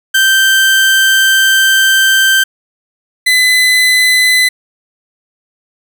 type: tone pair in turn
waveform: 30% pulse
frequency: 1561 / 2012 Hz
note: G6 / B6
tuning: -8 / +32 cents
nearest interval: major third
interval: 440 cents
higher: second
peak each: -4 dBFS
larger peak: neither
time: 0.14-2.44 / 3.26-4.49 s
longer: first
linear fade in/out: 10 ms
effects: none